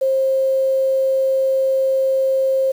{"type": "tone with quantisation", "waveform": "sine", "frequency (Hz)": 532, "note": "C5", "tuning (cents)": 29, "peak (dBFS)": -14, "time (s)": [0.01, 2.72], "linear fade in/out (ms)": 10, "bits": 7, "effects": []}